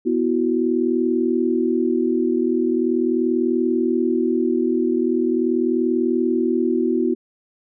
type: chord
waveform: sine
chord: B suspended fourth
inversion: none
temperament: equal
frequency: 246.9 / 329.6 / 370 Hz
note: B3 / E4 / F#4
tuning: 0 / 0 / 0 cents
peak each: -21 dBFS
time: 0.05-7.15 s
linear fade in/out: 20 ms
effects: none